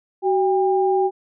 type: tone pair together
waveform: sine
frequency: 377.6 / 800.1 Hz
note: F#4 / G5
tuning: +35 / +35 cents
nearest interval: octave + minor second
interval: 1300 cents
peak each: -17 / -20 dBFS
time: 0.22-1.11 s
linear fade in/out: 50 ms
effects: none